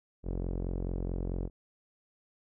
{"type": "tone with low-pass filter", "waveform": "sawtooth", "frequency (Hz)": 44.58, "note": "F1", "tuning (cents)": 36, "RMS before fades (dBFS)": -34, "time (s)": [0.23, 1.5], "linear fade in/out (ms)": 50, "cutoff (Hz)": 450, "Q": 1.5, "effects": []}